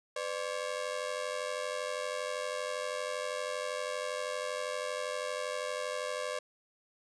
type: ring-modulated tone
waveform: sawtooth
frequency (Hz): 551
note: C#5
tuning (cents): -11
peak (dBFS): -27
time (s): 0.16-6.39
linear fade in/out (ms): 5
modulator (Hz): 46.3
effects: resampled to 22050 Hz + 10-bit